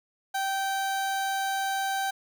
30% pulse tone, 778 Hz, G5, 13 cents flat, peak -24 dBFS, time 0.34-2.11 s, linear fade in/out 10 ms, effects none

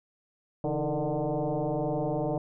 sine tone with frequency modulation, 140 Hz, C#3, 18 cents sharp, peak -26 dBFS, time 0.64-2.38 s, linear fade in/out 2 ms, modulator 151 Hz, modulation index 4.2, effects none

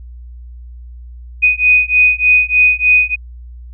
sine beating tone pair, 2489 / 2492.3 Hz, D#7 / D#7, 0 / +2 cents, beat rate 3.3 Hz, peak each -11 dBFS, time 1.42-3.16 s, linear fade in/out 20 ms, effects added 60 Hz sine -30 dBFS peak until 3.73 s

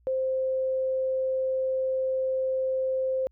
sine tone, 523.3 Hz, C5, in tune, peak -24 dBFS, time 0.07-3.27 s, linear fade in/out 0 ms, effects added 60 Hz sine -59 dBFS peak until 3.31 s

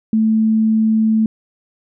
sine tone, 220 Hz, A3, in tune, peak -11 dBFS, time 0.13-1.26 s, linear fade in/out 2 ms, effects none

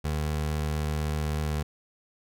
25% pulse tone with vibrato, 75.9 Hz, D#2, 42 cents flat, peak -23 dBFS, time 0.04-1.63 s, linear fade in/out 10 ms, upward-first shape sine, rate 4.5 Hz, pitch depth 8 cents each way, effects none

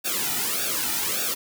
white noise with flanger, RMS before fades -26 dBFS, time 0.04-1.35 s, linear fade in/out 20 ms, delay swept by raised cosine 0.97 to 1.88 ms, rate 1.7 Hz, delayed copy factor -1, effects none

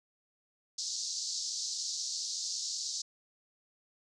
pink band-pass noise, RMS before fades -37 dBFS, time 0.78-3.02 s, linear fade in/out 5 ms, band 4300 to 7000 Hz, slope 48 dB/octave, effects none

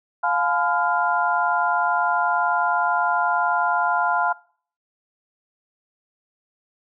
sine tone cluster, 703 / 854 / 1013 / 1401 Hz, F5 / G#5 / B5 / F6, +11 / +48 / +44 / +5 cents, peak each -24 dBFS, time 0.23-4.33 s, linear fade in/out 10 ms, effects noise-tail reverb RT60 0.5 s tail -22 dB re dry

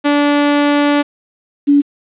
sawtooth / sine tone pair in turn, 290 / 286 Hz, D4 / D4, -22 / -46 cents, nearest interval unison, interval 24 cents, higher first, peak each -6 dBFS, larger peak neither, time 0.04-1.03 / 1.67-1.82 s, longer first, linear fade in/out 20 ms, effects resampled to 8000 Hz + 7-bit

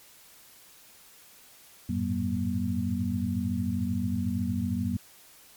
sine tone cluster, 91.5 / 104.9 / 113.7 / 190.8 / 238.7 Hz, F#2 / G#2 / A#2 / G3 / A#3, -19 / +18 / -43 / -47 / +41 cents, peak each -32 / -36 / -39 / -31 / -30 dBFS, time 1.89-4.97 s, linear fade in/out 5 ms, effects white hiss -54 dBFS RMS until 5.56 s + MP3 96 kbps

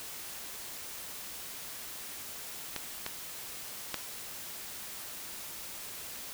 clicks, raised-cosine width 0.2 ms, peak -16 / -17 / -14 dBFS, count 3, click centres 2.763 / 3.064 / 3.943 s, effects white hiss -43 dBFS RMS until 6.33 s

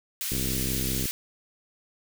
white high-pass noise, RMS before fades -31 dBFS, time 0.21-1.11 s, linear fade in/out 0 ms, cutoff 2100 Hz, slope 12 dB/octave
click train, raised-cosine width 3 ms, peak -19 dBFS, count 49, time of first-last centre 0.32-1.056 s, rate 65.2 Hz
effects none

